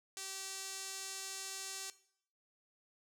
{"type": "tone with band-pass filter", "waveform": "sawtooth", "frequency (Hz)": 386.2, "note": "G4", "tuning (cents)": -26, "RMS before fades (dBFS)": -45, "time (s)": [0.17, 1.9], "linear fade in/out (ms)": 0, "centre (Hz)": 7100, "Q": 1.3, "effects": ["noise-tail reverb RT60 0.6 s tail -17 dB re dry"]}